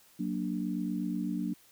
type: chord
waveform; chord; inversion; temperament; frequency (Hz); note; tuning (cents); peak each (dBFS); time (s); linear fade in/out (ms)
sine; Gb augmented; none; equal; 185 / 233.1 / 293.7; Gb3 / Bb3 / D4; 0 / 0 / 0; -34 / -35 / -35; 0.19-1.54; 10
effects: white hiss -61 dBFS RMS until 1.71 s